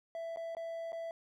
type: tone with dropouts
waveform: triangle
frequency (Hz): 663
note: E5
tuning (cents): +10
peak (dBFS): -36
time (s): 0.15-1.11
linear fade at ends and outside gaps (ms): 1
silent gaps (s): 0.361-0.371 / 0.55-0.568 / 0.921-0.929
effects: none